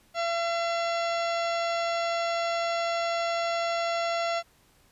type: harmonic tone with a mistuned harmonic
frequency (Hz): 678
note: E5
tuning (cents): +49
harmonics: 1 / 2 / 3 / 4 / 5 / 6 / 7 / 8 / 10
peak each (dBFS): -27 / -33 / -37 / -39 / -41 / -43 / -44 / -45 / -47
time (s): 0.14-4.43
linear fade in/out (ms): 50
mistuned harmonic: 7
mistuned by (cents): -84
effects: pink hiss -62 dBFS RMS until 4.91 s + resampled to 32000 Hz